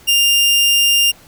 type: tone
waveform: sawtooth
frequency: 2800 Hz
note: F7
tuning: 4 cents sharp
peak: -7 dBFS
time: 0.07-1.12 s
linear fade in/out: 20 ms
effects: pink hiss -45 dBFS RMS until 1.27 s